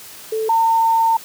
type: tone pair in turn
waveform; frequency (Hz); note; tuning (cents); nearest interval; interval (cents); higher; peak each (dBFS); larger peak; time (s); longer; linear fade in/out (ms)
sine; 440 / 906.8; A4 / A#5; 0 / -48; octave + minor second; 1252; second; -18 / -12; second; 0.32-0.49 / 0.49-1.17; second; 5
effects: white hiss -38 dBFS RMS until 1.24 s + high-pass 80 Hz 12 dB/octave